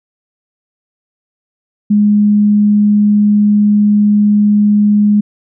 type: tone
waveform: sine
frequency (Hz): 207.7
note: G#3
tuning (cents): 0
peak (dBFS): -6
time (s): 1.9-5.21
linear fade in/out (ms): 10
effects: none